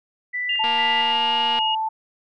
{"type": "tone with tremolo", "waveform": "sine", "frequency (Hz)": 1980, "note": "B6", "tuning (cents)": 4, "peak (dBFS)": -23, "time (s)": [0.33, 1.13], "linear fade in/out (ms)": 20, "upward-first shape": "square", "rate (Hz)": 2.2, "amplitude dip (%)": 60}
{"type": "tone with pitch glide", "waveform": "sine", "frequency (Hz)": [2805, 2869], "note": ["F7", "F7"], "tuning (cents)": [7, 46], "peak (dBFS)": -21, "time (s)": [0.49, 1.75], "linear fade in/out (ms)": 5, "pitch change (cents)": 39, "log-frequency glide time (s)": [0.78, 1.47]}
{"type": "tone", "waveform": "sine", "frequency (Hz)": 880, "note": "A5", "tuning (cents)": 0, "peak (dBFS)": -21, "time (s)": [0.59, 1.89], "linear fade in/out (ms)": 10}
{"type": "click train", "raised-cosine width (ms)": 0.3, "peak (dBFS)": -15, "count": 225, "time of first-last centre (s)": [0.64, 1.589], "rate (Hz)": 236}
{"effects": []}